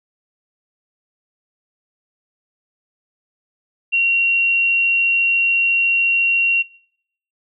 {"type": "tone", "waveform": "sine", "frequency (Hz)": 2747, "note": "F7", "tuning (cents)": -29, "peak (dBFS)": -13, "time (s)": [3.92, 6.63], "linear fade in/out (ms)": 20, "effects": ["noise-tail reverb RT60 0.7 s tail -24 dB re dry"]}